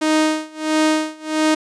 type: tone with tremolo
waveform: sawtooth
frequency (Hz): 311.1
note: D#4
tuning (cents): 0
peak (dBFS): -9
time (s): 0.01-1.55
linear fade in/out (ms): 10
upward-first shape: sine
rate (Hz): 1.5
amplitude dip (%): 95
effects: resampled to 22050 Hz